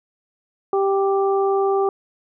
harmonic tone, 392 Hz, G4, in tune, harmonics 1 / 2 / 3, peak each -17 / -23 / -27 dBFS, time 0.73-1.89 s, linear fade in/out 2 ms, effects none

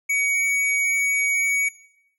square tone, 2251 Hz, C#7, 26 cents sharp, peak -20 dBFS, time 0.09-1.69 s, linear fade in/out 10 ms, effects noise-tail reverb RT60 0.8 s tail -19 dB re dry + low-pass 12000 Hz 12 dB/octave

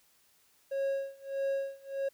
triangle tone with tremolo, 547 Hz, C#5, 23 cents flat, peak -26 dBFS, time 0.71-2.09 s, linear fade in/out 10 ms, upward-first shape sine, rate 1.6 Hz, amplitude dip 95%, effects white hiss -67 dBFS RMS until 2.13 s

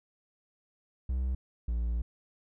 triangle tone pair in turn, 64 / 58.05 Hz, C2 / A#1, -38 / -7 cents, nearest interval major second, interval 169 cents, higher first, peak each -26 dBFS, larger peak neither, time 1.09-1.35 / 1.68-2.02 s, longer second, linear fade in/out 5 ms, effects none

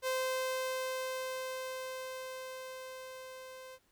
sawtooth tone with level ramp, 518 Hz, C5, 17 cents flat, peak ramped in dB -27 to -44 dBFS, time 0.02-3.79 s, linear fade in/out 50 ms, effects pink hiss -72 dBFS RMS until 3.91 s

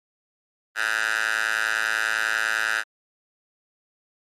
10% pulse tone with high-pass filter, 110 Hz, A2, in tune, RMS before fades -24 dBFS, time 0.75-2.84 s, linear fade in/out 50 ms, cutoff 1500 Hz, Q 4, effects low-pass 12000 Hz 12 dB/octave + MP3 64 kbps

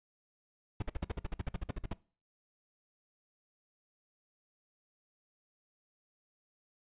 brown noise bursts, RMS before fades -34 dBFS, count 16, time 0.8-1.933 s, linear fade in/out 5 ms, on 23 ms, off 51 ms, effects noise-tail reverb RT60 0.4 s tail -22 dB re dry + resampled to 8000 Hz

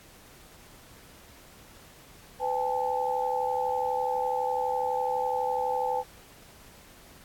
sine tone cluster, 503 / 801 / 873 Hz, B4 / G5 / A5, +32 / +37 / -14 cents, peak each -30 dBFS, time 2.39-6.04 s, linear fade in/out 50 ms, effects pink hiss -53 dBFS RMS until 7.24 s + AAC 64 kbps

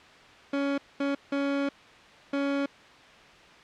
30% pulse tone bursts at uneven times, 279.8 Hz, C#4, 16 cents sharp, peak -23 dBFS, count 4, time 0.53-0.78 / 1-1.15 / 1.32-1.69 / 2.33-2.66 s, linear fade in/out 5 ms, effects white hiss -51 dBFS RMS until 3.63 s + low-pass 3000 Hz 12 dB/octave

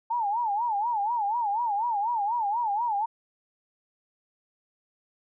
sine tone with vibrato, 880 Hz, A5, in tune, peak -24 dBFS, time 0.1-3.06 s, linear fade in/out 10 ms, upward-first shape sine, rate 4.1 Hz, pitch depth 170 cents each way, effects none

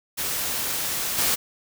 white noise with level steps, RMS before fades -27 / -22 dBFS, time 0.17-1.36 s, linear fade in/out 20 ms, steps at 1.18 s, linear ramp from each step 5 ms, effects none

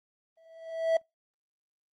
triangle tone with exponential growth, 654 Hz, E5, 14 cents flat, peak -17 dBFS, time 0.37-0.97 s, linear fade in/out 5 ms, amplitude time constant 130 ms, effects noise-tail reverb RT60 0.2 s tail -25 dB re dry + Opus 24 kbps

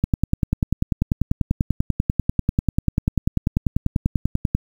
click train, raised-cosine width 5 ms, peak -5 dBFS, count 47, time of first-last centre 0.04-4.55 s, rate 10.2 Hz, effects 7-bit

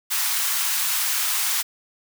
white high-pass noise, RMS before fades -23 dBFS, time 0.1-1.63 s, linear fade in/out 20 ms, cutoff 910 Hz, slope 24 dB/octave, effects none

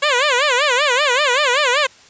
10% pulse tone with vibrato, 540 Hz, C#5, 45 cents flat, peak -5 dBFS, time 0.02-1.87 s, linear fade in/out 10 ms, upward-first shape sine, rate 5.2 Hz, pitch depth 200 cents each way, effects white hiss -46 dBFS RMS until 2.09 s + resampled to 16000 Hz

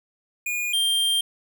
square tone pair in turn, 2443 / 3180 Hz, D#7 / G7, -32 / +24 cents, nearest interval perfect fourth, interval 456 cents, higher second, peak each -25 / -20 dBFS, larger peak second, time 0.46-0.73 / 0.73-1.21 s, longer second, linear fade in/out 5 ms, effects none

